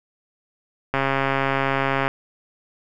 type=click train; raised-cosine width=0.5 ms; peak=-6 dBFS; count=156; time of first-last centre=0.94-2.08 s; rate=136 Hz; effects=none